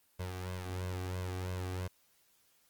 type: tone with flanger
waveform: sawtooth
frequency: 91.7 Hz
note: F#2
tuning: 15 cents flat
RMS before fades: -38 dBFS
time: 0.19-1.88 s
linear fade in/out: 10 ms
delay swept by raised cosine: 1.9 to 2.61 ms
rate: 3 Hz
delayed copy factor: +0.7
effects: white hiss -70 dBFS RMS until 2.69 s + Opus 24 kbps